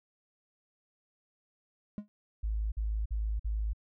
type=tone with exponential decay; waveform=triangle; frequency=207.7 Hz; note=G#3; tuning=in tune; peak=-29 dBFS; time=1.98-2.08 s; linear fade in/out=0 ms; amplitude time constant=21 ms
type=tone bursts; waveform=sine; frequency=53.5 Hz; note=A1; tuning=48 cents flat; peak=-29 dBFS; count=4; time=2.43-3.734 s; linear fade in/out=10 ms; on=290 ms; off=48 ms
effects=none